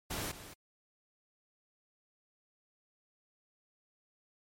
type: noise with echo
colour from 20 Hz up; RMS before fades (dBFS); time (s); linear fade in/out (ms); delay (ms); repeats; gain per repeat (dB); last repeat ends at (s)
pink; -38; 0.1-0.32; 10; 220; 1; -12; 0.54
effects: MP3 64 kbps